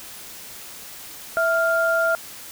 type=tone pair together; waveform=sine; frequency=659.3 / 1397 Hz; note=E5 / F6; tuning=0 / 0 cents; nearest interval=octave + minor second; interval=1300 cents; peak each=-20 dBFS; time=1.37-2.15 s; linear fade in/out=0 ms; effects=white hiss -39 dBFS RMS until 2.51 s